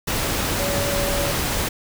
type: tone in noise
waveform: sine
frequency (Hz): 567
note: C#5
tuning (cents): +39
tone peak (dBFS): -25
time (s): 0.59-1.32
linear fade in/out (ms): 10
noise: pink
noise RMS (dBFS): -23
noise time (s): 0.07-1.69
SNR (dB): -5
effects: none